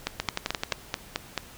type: two click trains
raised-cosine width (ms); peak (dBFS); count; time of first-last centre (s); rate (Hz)
0.2; -9 / -9; 7 / 7; 0.2-0.722 / 0.07-1.377; 11.5 / 4.59
effects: pink hiss -48 dBFS RMS until 1.57 s